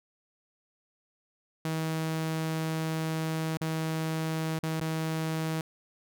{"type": "tone with dropouts", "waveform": "sawtooth", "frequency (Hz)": 159.8, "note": "D#3", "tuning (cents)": 47, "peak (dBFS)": -25, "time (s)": [1.65, 5.61], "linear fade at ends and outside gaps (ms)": 2, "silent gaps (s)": [[3.572, 3.612], [4.589, 4.633], [4.801, 4.812]], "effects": []}